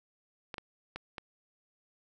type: clicks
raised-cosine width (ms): 0.3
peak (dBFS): -23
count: 4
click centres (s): 0.542 / 0.582 / 0.96 / 1.182
effects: none